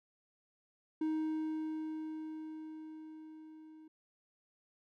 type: tone with level ramp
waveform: triangle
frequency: 313.4 Hz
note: D#4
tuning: 13 cents sharp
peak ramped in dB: -29 to -51 dBFS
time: 1.01-3.88 s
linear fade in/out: 5 ms
effects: none